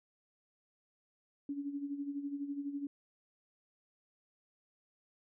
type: tone with tremolo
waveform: sine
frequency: 283.4 Hz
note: C#4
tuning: 38 cents sharp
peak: -34 dBFS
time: 1.49-2.87 s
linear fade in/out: 2 ms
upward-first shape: sine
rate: 12 Hz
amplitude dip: 65%
effects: none